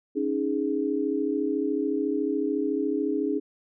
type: chord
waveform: sine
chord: C# suspended second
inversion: none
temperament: equal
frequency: 277.2 / 311.1 / 415.3 Hz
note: C#4 / D#4 / G#4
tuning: 0 / 0 / 0 cents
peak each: -28 dBFS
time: 0.15-3.4 s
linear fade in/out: 20 ms
effects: none